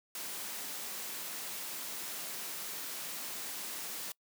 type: high-pass noise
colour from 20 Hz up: white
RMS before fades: -41 dBFS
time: 0.15-4.12 s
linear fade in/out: 2 ms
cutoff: 160 Hz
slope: 24 dB/octave
effects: noise-tail reverb RT60 0.1 s tail -25 dB re dry